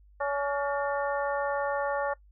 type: harmonic tone with a mistuned harmonic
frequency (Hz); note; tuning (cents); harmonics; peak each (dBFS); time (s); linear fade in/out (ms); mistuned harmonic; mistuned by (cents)
282.9; C#4; +35; 2 / 3 / 4 / 5 / 6; -29 / -33 / -35 / -37 / -39; 0.2-2.14; 10; 6; +100
effects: noise-tail reverb RT60 0.1 s tail -21 dB re dry + added 50 Hz sine -54 dBFS peak until 2.31 s